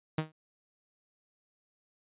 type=tone with exponential decay; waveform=sawtooth; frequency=156.7 Hz; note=D#3; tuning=13 cents sharp; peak=-22 dBFS; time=0.18-0.32 s; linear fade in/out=5 ms; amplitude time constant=29 ms; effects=resampled to 8000 Hz